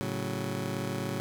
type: chord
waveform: 20% pulse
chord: F# minor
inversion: first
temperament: just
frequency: 111 / 138.75 / 185 Hz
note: A2 / C#3 / F#3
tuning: +16 / +2 / 0 cents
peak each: -31 dBFS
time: 0.01-1.2 s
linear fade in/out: 0 ms
effects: none